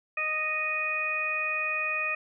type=harmonic tone; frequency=620 Hz; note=D#5; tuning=6 cents flat; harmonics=1 / 2 / 3 / 4; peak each=-39 / -35 / -35 / -28 dBFS; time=0.17-2.15 s; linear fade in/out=5 ms; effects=none

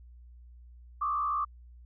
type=tone with frequency modulation; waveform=sine; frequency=1174.7 Hz; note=D6; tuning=in tune; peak=-27 dBFS; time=1.01-1.45 s; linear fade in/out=10 ms; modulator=67.3 Hz; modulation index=0.95; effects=added 60 Hz sine -49 dBFS peak until 1.85 s

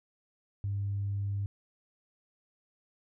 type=tone; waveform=sine; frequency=100 Hz; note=G2; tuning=35 cents sharp; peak=-29 dBFS; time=0.64-1.46 s; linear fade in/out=0 ms; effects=tanh soft clip ceiling -25 dBFS

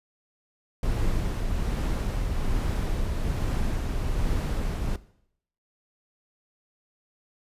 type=noise with tremolo; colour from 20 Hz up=brown; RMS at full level=-25 dBFS; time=0.83-4.96 s; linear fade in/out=2 ms; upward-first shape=triangle; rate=1.2 Hz; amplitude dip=30%; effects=noise-tail reverb RT60 0.7 s tail -18 dB re dry + resampled to 32000 Hz

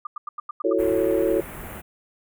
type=tone bursts; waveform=sine; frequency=1200 Hz; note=D6; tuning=37 cents sharp; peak=-28 dBFS; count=7; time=0.05-0.73 s; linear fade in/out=5 ms; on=20 ms; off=90 ms
type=chord; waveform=sine; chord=F# minor seventh; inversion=third; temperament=just; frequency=333 / 370 / 444 / 555 Hz; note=E4 / F#4 / A4 / C#5; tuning=+18 / 0 / +16 / +2 cents; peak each=-24 dBFS; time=0.64-1.41 s; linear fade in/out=10 ms
type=band-stop noise; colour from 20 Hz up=pink; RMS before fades=-37 dBFS; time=0.78-1.82 s; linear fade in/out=20 ms; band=2400 to 10000 Hz; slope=24 dB/octave
effects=none

